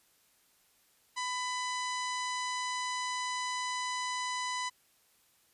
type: harmonic tone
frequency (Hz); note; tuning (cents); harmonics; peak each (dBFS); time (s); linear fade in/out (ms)
999; B5; +20; 1 / 2 / 3 / 4 / 5 / 6 / 7 / 8 / 9; -35 / -39 / -45 / -43 / -46 / -46 / -47 / -53 / -50; 1.16-4.7; 20
effects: white hiss -68 dBFS RMS until 5.53 s + resampled to 32000 Hz